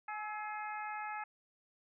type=harmonic tone with a mistuned harmonic; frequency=422.8 Hz; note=G#4; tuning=31 cents sharp; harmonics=2 / 3 / 4 / 5 / 6; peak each=-41 / -45 / -47 / -49 / -51 dBFS; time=0.08-1.24 s; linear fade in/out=5 ms; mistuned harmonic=3; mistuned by=+45 cents; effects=none